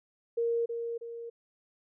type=tone with echo; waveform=sine; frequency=466.2 Hz; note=A#4; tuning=in tune; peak=-26 dBFS; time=0.37-0.66 s; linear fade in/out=10 ms; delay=320 ms; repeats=2; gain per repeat=-6 dB; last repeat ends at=1.3 s; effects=none